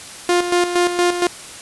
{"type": "tone with tremolo", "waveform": "sawtooth", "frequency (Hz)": 352.4, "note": "F4", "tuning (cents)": 16, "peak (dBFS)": -9, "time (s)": [0.29, 1.27], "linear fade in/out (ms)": 2, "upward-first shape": "square", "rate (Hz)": 4.3, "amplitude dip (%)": 60, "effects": ["white hiss -35 dBFS RMS until 1.61 s", "resampled to 24000 Hz"]}